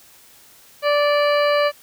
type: harmonic tone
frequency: 584 Hz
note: D5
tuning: 10 cents flat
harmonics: 1 / 2 / 3 / 4 / 5 / 7 / 8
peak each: -16 / -22 / -26 / -28 / -30 / -33 / -34 dBFS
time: 0.82-1.72 s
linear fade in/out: 50 ms
effects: white hiss -49 dBFS RMS until 1.82 s